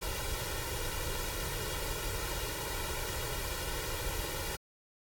pink noise with comb filter, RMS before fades -36 dBFS, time 0.01-4.57 s, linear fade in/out 20 ms, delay 2.1 ms, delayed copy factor +0.9, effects AAC 64 kbps

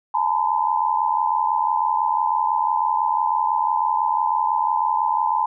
sine tone cluster, 856 / 922 / 1012 Hz, A5 / A#5 / B5, -48 / -19 / +42 cents, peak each -22 dBFS, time 0.14-5.46 s, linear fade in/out 5 ms, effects none

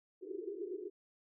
pink band-pass noise, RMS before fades -43 dBFS, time 0.21-0.9 s, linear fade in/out 20 ms, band 340 to 420 Hz, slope 96 dB/octave, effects none

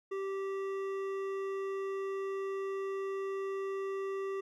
sine tone with hard clipping, 389.5 Hz, G4, 11 cents flat, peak -36 dBFS, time 0.11-4.41 s, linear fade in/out 10 ms, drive 11 dB, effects none

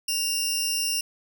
20% pulse tone pair together, 2794 / 5274 Hz, F7 / E8, 0 / 0 cents, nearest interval major seventh, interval 1100 cents, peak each -22 dBFS, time 0.08-1.01 s, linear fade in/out 5 ms, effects none

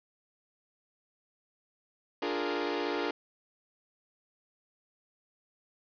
sawtooth chord, Bb dominant seventh, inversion first, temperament equal, 293.7 / 349.2 / 415.3 / 466.2 Hz, D4 / F4 / Ab4 / Bb4, 0 / 0 / 0 / 0 cents, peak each -32 dBFS, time 2.22-3.11 s, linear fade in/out 5 ms, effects resampled to 11025 Hz + 8-bit

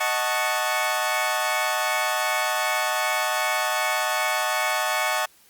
20% pulse chord, D# half-diminished seventh, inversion none, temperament equal, 622.3 / 740 / 880 / 1108.7 Hz, D#5 / F#5 / A5 / C#6, 0 / 0 / 0 / 0 cents, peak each -23 dBFS, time 0-5.26 s, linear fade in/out 10 ms, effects white hiss -56 dBFS RMS until 5.49 s + Opus 48 kbps

